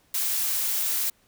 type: noise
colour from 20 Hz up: blue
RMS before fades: -26 dBFS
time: 0.14-1.1 s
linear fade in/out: 5 ms
effects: pink hiss -63 dBFS RMS until 1.27 s